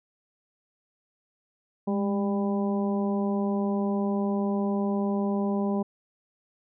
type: harmonic tone with a mistuned harmonic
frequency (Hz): 198.7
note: G3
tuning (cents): +24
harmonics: 1 / 2 / 3 / 4 / 5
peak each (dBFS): -25 / -31 / -35 / -37 / -39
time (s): 1.87-5.83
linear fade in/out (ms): 10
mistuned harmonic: 1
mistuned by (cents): +44
effects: none